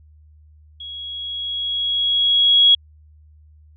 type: tone with level ramp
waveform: sine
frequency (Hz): 3322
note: G#7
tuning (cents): 0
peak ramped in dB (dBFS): -31 to -8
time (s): 0.8-2.75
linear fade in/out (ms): 5
effects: added 76 Hz sine -46 dBFS peak until 3.76 s